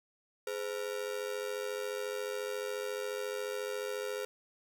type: ring-modulated tone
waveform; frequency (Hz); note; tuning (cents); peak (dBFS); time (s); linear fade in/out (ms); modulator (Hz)
45% pulse; 466.2; A#4; 0; -32; 0.47-4.25; 0; 47.1
effects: none